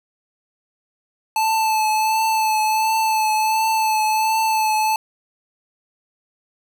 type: tone with vibrato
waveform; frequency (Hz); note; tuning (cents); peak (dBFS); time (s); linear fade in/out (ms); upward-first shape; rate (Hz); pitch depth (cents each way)
square; 874; A5; -12; -17; 1.36-4.96; 2; triangle; 1.4; 27
effects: none